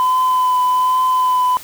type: tone with vibrato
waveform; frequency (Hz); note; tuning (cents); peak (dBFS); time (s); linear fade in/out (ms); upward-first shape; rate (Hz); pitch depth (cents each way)
sine; 1011; B5; +40; -10; 0-1.57; 0; triangle; 1.2; 18
effects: tanh soft clip ceiling -10 dBFS + white hiss -36 dBFS RMS until 1.63 s